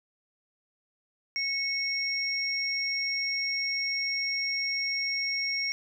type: tone pair together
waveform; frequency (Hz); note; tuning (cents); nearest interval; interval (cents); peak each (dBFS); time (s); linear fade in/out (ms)
sine; 2200 / 5573; C#7 / F8; -14 / -5; octave + major third; 1609; -30 / -30; 1.36-5.72; 0
effects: none